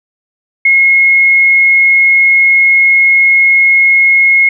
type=tone; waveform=sine; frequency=2163 Hz; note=C#7; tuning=43 cents flat; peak=-4 dBFS; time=0.65-4.49 s; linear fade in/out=5 ms; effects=none